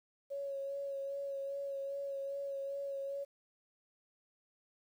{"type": "tone with vibrato", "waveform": "sine", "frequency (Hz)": 554.4, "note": "C#5", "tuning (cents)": 0, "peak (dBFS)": -37, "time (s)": [0.3, 3.25], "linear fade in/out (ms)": 20, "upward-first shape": "sine", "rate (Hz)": 2.5, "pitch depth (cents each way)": 19, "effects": ["11-bit"]}